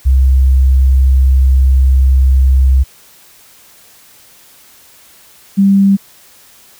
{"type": "tone pair in turn", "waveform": "sine", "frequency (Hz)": [65.8, 196.79], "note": ["C2", "G3"], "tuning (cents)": [10, 7], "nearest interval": "octave + perfect fifth", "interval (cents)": 1897, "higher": "second", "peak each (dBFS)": -5, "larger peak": "neither", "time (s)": [[0.05, 2.84], [5.57, 5.97]], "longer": "first", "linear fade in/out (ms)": 20, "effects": ["white hiss -43 dBFS RMS until 6.79 s"]}